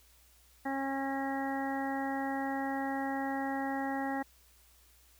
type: harmonic tone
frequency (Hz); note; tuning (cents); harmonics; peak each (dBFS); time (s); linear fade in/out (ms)
272; C#4; -33; 1 / 2 / 3 / 4 / 5 / 6 / 7; -35 / -42 / -36 / -48 / -49 / -46 / -42; 0.65-4.23; 10
effects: added 60 Hz sine -64 dBFS peak until 5.19 s + white hiss -64 dBFS RMS until 5.19 s